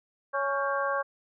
harmonic tone with a mistuned harmonic, 278.5 Hz, C#4, 8 cents sharp, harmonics 2 / 3 / 4 / 5 / 6, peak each -30 / -36 / -30 / -38 / -33 dBFS, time 0.33-1.03 s, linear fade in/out 20 ms, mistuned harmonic 6, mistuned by -88 cents, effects none

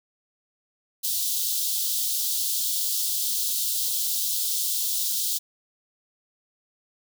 white high-pass noise, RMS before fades -26 dBFS, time 1.03-5.39 s, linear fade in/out 20 ms, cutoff 3300 Hz, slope 48 dB/octave, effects none

